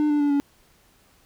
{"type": "tone with pitch steps", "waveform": "triangle", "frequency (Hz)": [300, 294.5, 289.1, 283.8], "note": ["D4", "D4", "D4", "C#4"], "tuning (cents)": [37, 5, -27, 41], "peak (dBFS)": -16, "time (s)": [0, 0.4], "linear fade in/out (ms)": 0, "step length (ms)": 100, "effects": ["pink hiss -59 dBFS RMS until 1.25 s"]}